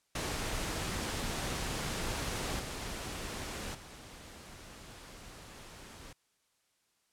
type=noise with level steps; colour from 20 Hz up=pink; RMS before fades=-36 / -40 / -50 dBFS; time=0.15-6.13 s; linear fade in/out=5 ms; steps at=2.59 / 3.74 s; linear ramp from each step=10 ms; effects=white hiss -75 dBFS RMS until 7.12 s + low-pass 10000 Hz 12 dB/octave